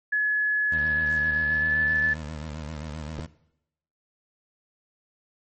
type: tone with pitch glide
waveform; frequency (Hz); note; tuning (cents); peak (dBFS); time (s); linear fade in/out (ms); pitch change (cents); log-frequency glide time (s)
sine; 1701 to 1737.7; G#6 to A6; +41 to -22; -20; 0.12-2.14; 10; +37; 1.34-1.8
type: tone with vibrato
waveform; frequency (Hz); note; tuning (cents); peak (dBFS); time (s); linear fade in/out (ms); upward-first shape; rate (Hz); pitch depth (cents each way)
20% pulse; 76.8; D#2; -22; -28; 0.71-3.27; 20; sine; 7.6; 93
type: clicks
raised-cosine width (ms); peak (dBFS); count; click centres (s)
2; -22; 2; 3.189 / 3.198
effects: noise-tail reverb RT60 0.8 s tail -18 dB re dry + MP3 32 kbps